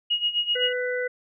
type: tone with tremolo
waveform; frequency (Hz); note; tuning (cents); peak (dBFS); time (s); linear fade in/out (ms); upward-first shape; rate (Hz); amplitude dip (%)
sine; 2882; F#7; -46; -19; 0.1-0.73; 10; sine; 7.8; 80
type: harmonic tone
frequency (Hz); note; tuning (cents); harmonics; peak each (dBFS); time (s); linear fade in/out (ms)
497.4; B4; +12; 1 / 3 / 4; -26 / -31 / -32; 0.55-1.08; 10
effects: none